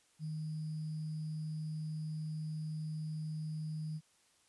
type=tone with sample-and-hold; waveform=sine; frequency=155.56 Hz; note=D#3; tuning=in tune; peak=-37 dBFS; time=0.19-4.01 s; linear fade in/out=50 ms; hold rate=4900 Hz; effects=white hiss -70 dBFS RMS until 4.48 s + resampled to 24000 Hz